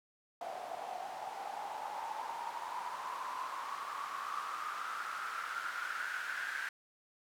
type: noise with band-pass filter sweep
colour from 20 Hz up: white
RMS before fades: -41 dBFS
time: 0.41-6.69 s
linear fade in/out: 2 ms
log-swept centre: 700 to 1600 Hz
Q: 8.1
effects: none